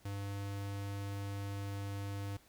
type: tone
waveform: square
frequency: 99.9 Hz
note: G2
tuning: 33 cents sharp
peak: -39 dBFS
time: 0.05-2.37 s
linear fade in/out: 5 ms
effects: pink hiss -65 dBFS RMS until 2.48 s